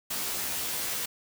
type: noise with comb filter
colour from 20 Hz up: white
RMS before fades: -32 dBFS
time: 0.1-1.06 s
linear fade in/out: 10 ms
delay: 15 ms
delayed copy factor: +1
effects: none